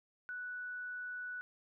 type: tone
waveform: sine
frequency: 1480 Hz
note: F#6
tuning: in tune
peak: -40 dBFS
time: 0.29-1.41 s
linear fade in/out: 0 ms
effects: none